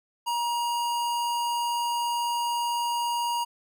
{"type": "tone", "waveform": "square", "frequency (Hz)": 949, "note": "A#5", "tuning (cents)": 31, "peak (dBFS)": -26, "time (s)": [0.26, 3.45], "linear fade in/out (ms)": 20, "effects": []}